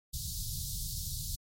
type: band-stop noise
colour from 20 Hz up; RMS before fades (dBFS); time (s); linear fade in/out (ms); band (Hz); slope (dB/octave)
pink; -37; 0.13-1.36; 10; 160 to 3900; 48
effects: MP3 64 kbps